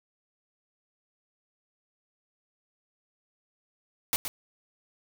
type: noise with echo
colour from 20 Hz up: white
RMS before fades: -26 dBFS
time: 4.13-4.16 s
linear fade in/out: 0 ms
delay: 120 ms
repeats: 1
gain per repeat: -8 dB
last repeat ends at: 4.28 s
effects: none